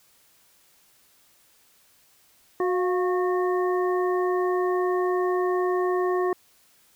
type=harmonic tone with a mistuned harmonic; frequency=365.3 Hz; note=F#4; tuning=22 cents flat; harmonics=1 / 2 / 3 / 5; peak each=-22 / -31 / -30 / -37 dBFS; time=2.6-6.33 s; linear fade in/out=2 ms; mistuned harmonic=2; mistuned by=-55 cents; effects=white hiss -60 dBFS RMS until 6.95 s